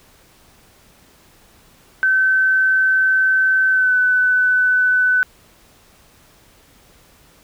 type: tone with pitch glide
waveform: sine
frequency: 1534 to 1502.4 Hz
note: G6 to F#6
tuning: -38 to +26 cents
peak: -12 dBFS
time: 2.03-5.23 s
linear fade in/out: 0 ms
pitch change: -36 cents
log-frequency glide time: 3.7-3.95 s
effects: pink hiss -51 dBFS RMS until 7.43 s